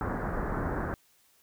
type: low-pass noise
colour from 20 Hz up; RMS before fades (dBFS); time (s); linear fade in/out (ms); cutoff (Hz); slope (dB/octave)
pink; -32; 0.01-0.94; 0; 1700; 48
effects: white hiss -65 dBFS RMS until 1.42 s